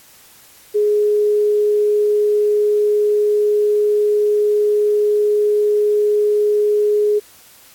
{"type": "tone", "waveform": "sine", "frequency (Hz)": 418.1, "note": "G#4", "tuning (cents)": 12, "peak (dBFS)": -12, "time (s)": [0.74, 7.2], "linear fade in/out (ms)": 20, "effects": ["white hiss -46 dBFS RMS until 7.74 s", "AAC 64 kbps"]}